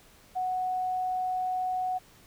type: tone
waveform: sine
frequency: 739 Hz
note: F#5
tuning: 2 cents flat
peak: -27 dBFS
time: 0.35-1.99 s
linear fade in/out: 20 ms
effects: pink hiss -57 dBFS RMS until 2.26 s